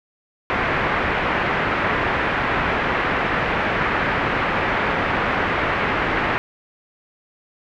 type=low-pass noise; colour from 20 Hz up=white; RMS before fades=-21 dBFS; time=0.5-6.38 s; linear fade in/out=0 ms; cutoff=2100 Hz; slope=24 dB/octave; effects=none